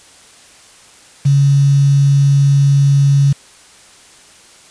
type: tone with quantisation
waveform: sine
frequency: 140 Hz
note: C#3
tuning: 18 cents sharp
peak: -7 dBFS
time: 1.25-3.33 s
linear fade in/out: 10 ms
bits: 5
effects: white hiss -43 dBFS RMS until 4.7 s + resampled to 22050 Hz